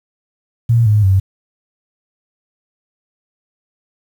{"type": "tone with pitch steps", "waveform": "sine", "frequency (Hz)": [116.54, 105.64, 95.76], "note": ["A#2", "G#2", "G2"], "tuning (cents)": [0, 30, -40], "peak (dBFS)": -8, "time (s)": [0.69, 1.2], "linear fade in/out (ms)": 10, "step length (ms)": 170, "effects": ["7-bit"]}